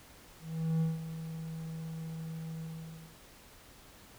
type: tone with ADSR envelope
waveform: triangle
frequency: 161.6 Hz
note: E3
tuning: 34 cents flat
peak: -24 dBFS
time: 0.4-3.18 s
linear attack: 410 ms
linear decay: 170 ms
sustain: -12 dB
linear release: 560 ms
effects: pink hiss -56 dBFS RMS until 4.18 s